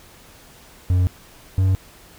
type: tone pair in turn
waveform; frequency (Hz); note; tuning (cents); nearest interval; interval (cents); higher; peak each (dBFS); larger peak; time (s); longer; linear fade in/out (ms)
triangle; 90.7 / 94.67; F#2 / F#2; -34 / +40; minor second; 74; second; -12; neither; 0.9-1.07 / 1.58-1.75; neither; 0
effects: pink hiss -47 dBFS RMS until 2.18 s